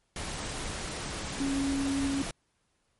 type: tone in noise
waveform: sine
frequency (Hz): 275.5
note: C#4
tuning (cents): -11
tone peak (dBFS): -27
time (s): 1.4-2.22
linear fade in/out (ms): 2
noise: pink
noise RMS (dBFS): -36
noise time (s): 0.16-2.31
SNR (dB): +6
effects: pink hiss -74 dBFS RMS until 2.99 s + MP3 48 kbps